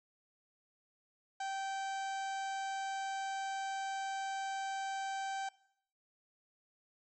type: harmonic tone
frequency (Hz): 778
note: G5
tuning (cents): -13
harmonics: 1 / 2 / 3 / 4 / 5 / 6 / 7 / 8 / 9 / 10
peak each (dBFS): -37 / -45 / -54 / -53 / -56 / -57 / -61 / -56 / -58 / -58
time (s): 1.4-5.49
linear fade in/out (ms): 5
effects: noise-tail reverb RT60 0.7 s tail -21 dB re dry